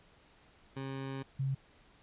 20% pulse / sine tone pair in turn, 135 / 135 Hz, C#3 / C#3, -45 / -45 cents, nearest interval unison, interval 0 cents, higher neither, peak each -33 / -30 dBFS, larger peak second, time 0.76-1.23 / 1.39-1.55 s, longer first, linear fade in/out 10 ms, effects pink hiss -63 dBFS RMS until 2.02 s + resampled to 8000 Hz

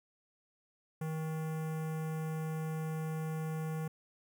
square tone with notch filter, 158.2 Hz, D#3, 29 cents sharp, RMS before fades -37 dBFS, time 1.01-3.88 s, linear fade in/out 5 ms, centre 4100 Hz, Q 0.56, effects none

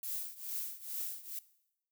violet noise with tremolo, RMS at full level -37 dBFS, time 0.03-1.39 s, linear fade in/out 2 ms, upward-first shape triangle, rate 2.3 Hz, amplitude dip 90%, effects noise-tail reverb RT60 0.8 s tail -18 dB re dry

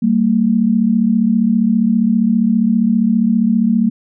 sine tone pair together, 194.11 / 229.1 Hz, G3 / A#3, -17 / -30 cents, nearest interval minor third, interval 287 cents, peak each -15 / -12 dBFS, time 0.02-3.9 s, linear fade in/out 10 ms, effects none

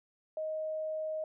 sine tone, 626 Hz, D#5, 10 cents sharp, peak -33 dBFS, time 0.37-1.24 s, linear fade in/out 2 ms, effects none

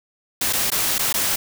white noise with dropouts, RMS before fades -21 dBFS, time 0.41-1.36 s, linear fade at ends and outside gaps 5 ms, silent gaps 0.528-0.532 / 0.703-0.717 / 0.983-0.991 / 1.128-1.14 s, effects none

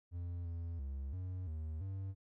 triangle tone with pitch steps, 87 / 84.5 / 68.2 / 91.8 / 78.5 / 96.4 Hz, F2 / E2 / C#2 / F#2 / D#2 / G2, -6 / +43 / -28 / -13 / +16 / -28 cents, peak -37 dBFS, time 0.11-2.15 s, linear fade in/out 50 ms, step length 340 ms, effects none

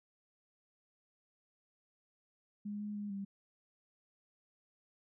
sine tone with pitch steps, 206.3 / 208.3 / 205.9 / 197.7 Hz, G#3 / G#3 / G#3 / G3, -11 / +5 / -15 / +15 cents, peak -38 dBFS, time 2.65-3.25 s, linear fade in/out 10 ms, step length 150 ms, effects none

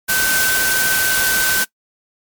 sine tone in noise, 1531 Hz, G6, 41 cents flat, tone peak -17 dBFS, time 0.08-1.65 s, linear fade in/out 20 ms, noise white, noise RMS -18 dBFS, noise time 0.08-1.65 s, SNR -2 dB, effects noise-tail reverb RT60 0.1 s tail -21 dB re dry + MP3 96 kbps

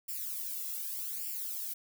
violet noise with flanger, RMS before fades -38 dBFS, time 0.08-1.74 s, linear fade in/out 10 ms, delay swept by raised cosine 0.39 to 1.49 ms, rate 0.84 Hz, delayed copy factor +0.95, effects none

